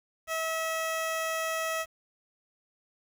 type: tone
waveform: 15% pulse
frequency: 646 Hz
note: E5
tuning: 35 cents flat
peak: -23 dBFS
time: 0.27-1.86 s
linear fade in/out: 50 ms
effects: 9-bit